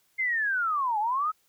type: linear two-way sweep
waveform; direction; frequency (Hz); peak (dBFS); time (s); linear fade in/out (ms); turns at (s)
sine; down then up; 2118 to 814 to 1303; -24; 0.18-1.32; 20; 0.99
effects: white hiss -68 dBFS RMS until 1.48 s